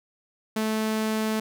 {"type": "tone", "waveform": "sawtooth", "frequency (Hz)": 218.2, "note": "A3", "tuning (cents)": -14, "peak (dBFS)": -20, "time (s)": [0.56, 1.4], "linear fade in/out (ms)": 5, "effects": []}